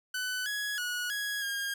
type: tone with pitch steps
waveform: sawtooth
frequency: 1500 / 1674 / 1460 / 1664 / 1621 Hz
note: F#6 / G#6 / F#6 / G#6 / G#6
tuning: +23 / +13 / -24 / +3 / -42 cents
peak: -28 dBFS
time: 0.14-1.74 s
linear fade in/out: 5 ms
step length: 320 ms
effects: none